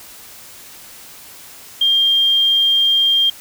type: tone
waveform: sine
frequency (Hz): 3199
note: G7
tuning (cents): +34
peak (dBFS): -11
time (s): 1.81-3.3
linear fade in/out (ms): 5
effects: white hiss -39 dBFS RMS until 3.4 s